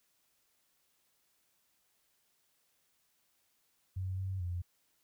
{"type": "tone with pitch steps", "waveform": "sine", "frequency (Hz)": [93.6, 95.1, 88.2], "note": ["F#2", "F#2", "F2"], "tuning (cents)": [20, 48, 18], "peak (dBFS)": -34, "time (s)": [3.96, 4.62], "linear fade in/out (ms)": 10, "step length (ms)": 220, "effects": ["white hiss -75 dBFS RMS until 5.03 s"]}